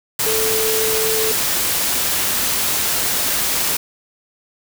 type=tone in noise; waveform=sine; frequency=440 Hz; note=A4; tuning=in tune; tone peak=-20 dBFS; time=0.26-1.32 s; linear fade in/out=5 ms; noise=white; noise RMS=-19 dBFS; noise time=0.19-3.77 s; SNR=-4 dB; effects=none